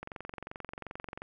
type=click train; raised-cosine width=0.5 ms; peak=-25 dBFS; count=28; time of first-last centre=0.03-1.219 s; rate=22.7 Hz; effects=none